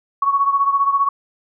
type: beating tone pair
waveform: sine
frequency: 1111 / 1126 Hz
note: C#6 / C#6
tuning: +4 / +27 cents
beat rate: 15 Hz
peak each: -15 / -20 dBFS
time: 0.22-1.09 s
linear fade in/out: 5 ms
effects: none